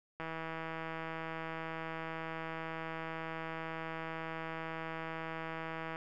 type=click train; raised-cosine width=0.5 ms; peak=-26 dBFS; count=934; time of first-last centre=0.2-5.959 s; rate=162 Hz; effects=none